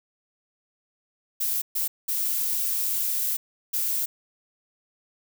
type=noise bursts at uneven times; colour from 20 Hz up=violet; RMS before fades=-26 dBFS; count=4; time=1.4-1.62 / 1.75-1.88 / 2.08-3.37 / 3.73-4.06 s; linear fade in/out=10 ms; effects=none